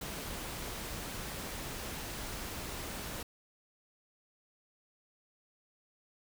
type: noise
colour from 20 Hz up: pink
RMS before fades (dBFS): -41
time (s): 0.01-3.23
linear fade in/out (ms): 5
effects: none